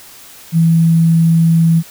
sine tone with sample-and-hold, 164.81 Hz, E3, in tune, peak -7 dBFS, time 0.52-1.83 s, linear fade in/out 50 ms, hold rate 11025 Hz, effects white hiss -38 dBFS RMS until 1.9 s

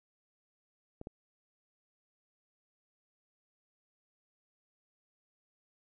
clicks, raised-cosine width 2 ms, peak -30 / -28 dBFS, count 2, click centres 1.014 / 1.071 s, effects none

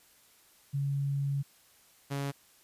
sine / sawtooth tone pair in turn, 140 / 140 Hz, C#3 / C#3, +18 / +18 cents, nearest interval unison, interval 0 cents, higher neither, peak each -28 dBFS, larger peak neither, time 0.73-1.43 / 2.1-2.32 s, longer first, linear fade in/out 20 ms, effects white hiss -62 dBFS RMS until 2.63 s + resampled to 32000 Hz

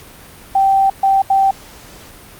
sine tone bursts at uneven times, 779 Hz, G5, 11 cents flat, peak -9 dBFS, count 3, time 0.55-0.9 / 1.03-1.22 / 1.3-1.51 s, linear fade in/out 5 ms, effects pink hiss -39 dBFS RMS until 2.39 s + Opus 48 kbps

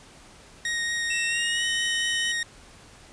sawtooth tone with vibrato, 1869 Hz, A#6, 4 cents sharp, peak -22 dBFS, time 0.65-2.43 s, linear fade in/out 2 ms, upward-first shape triangle, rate 4.4 Hz, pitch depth 10 cents each way
45% pulse tone with pitch glide, 2671 to 3015 Hz, E7 to F#7, +22 to +32 cents, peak -28 dBFS, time 1.1-2.32 s, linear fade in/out 5 ms, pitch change +210 cents, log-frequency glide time 1.25-1.67 s
effects pink hiss -50 dBFS RMS until 3.12 s + resampled to 22050 Hz

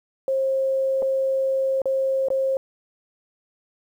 sine tone with dropouts, 534 Hz, C5, 35 cents sharp, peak -19 dBFS, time 0.28-2.57 s, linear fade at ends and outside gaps 1 ms, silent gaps 1.022-1.026 / 1.818-1.856 / 2.285-2.303 s, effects 9-bit

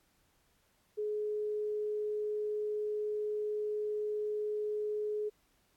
sine tone, 422.1 Hz, G#4, 28 cents sharp, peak -32 dBFS, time 0.97-5.3 s, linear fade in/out 20 ms, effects pink hiss -72 dBFS RMS until 5.76 s + AAC 64 kbps

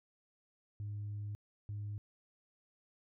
sine tone bursts at uneven times, 103.5 Hz, G#2, 5 cents flat, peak -37 dBFS, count 2, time 0.8-1.35 / 1.69-1.98 s, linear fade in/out 0 ms, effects tanh soft clip ceiling -36 dBFS

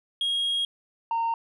sine tone pair in turn, 3273 / 918.5 Hz, G#7 / A#5, -26 / -26 cents, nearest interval octave + minor seventh, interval 2200 cents, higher first, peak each -21 dBFS, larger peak neither, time 0.21-0.65 / 1.11-1.34 s, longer first, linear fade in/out 2 ms, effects tanh soft clip ceiling -22 dBFS

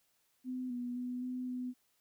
sine tone with pitch steps, 254.3 / 244.5 / 248.4 / 252.4 / 250.7 Hz, C4 / B3 / B3 / B3 / B3, -49 / -17 / +10 / +38 / +26 cents, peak -36 dBFS, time 0.44-1.74 s, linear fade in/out 50 ms, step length 260 ms, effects white hiss -75 dBFS RMS until 2 s

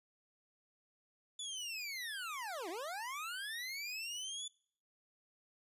25% pulse linear two-way sweep, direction down then up, 3494 to 311.1 to 3494 Hz, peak -37 dBFS, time 1.39-4.48 s, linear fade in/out 5 ms, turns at 2.69 s, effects noise-tail reverb RT60 0.6 s tail -26 dB re dry + resampled to 32000 Hz

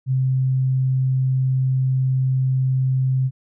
sine tone, 130.81 Hz, C3, in tune, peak -16 dBFS, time 0.06-3.31 s, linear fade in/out 50 ms, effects none

